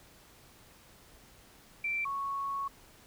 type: tone pair in turn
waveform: sine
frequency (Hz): 2345 / 1106.7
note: D7 / C#6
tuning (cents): -3 / -3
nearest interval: octave + minor second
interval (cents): 1300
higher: first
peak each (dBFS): -30 / -32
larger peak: first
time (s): 1.84-2.05 / 2.05-2.68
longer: second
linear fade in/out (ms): 5
effects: pink hiss -58 dBFS RMS until 3.06 s